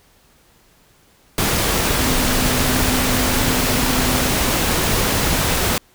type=tone in noise; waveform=sine; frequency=252.8 Hz; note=B3; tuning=41 cents sharp; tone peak=-23 dBFS; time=1.99-4.31 s; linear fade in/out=2 ms; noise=pink; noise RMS=-18 dBFS; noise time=1.38-5.78 s; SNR=-8 dB; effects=pink hiss -54 dBFS RMS until 5.94 s